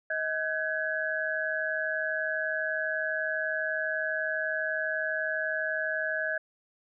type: tone cluster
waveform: sine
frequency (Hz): 632 / 1520 / 1672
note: D#5 / F#6 / G#6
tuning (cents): +27 / +46 / +11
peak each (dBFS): -33 / -33 / -31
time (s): 0.1-6.38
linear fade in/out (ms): 5
effects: none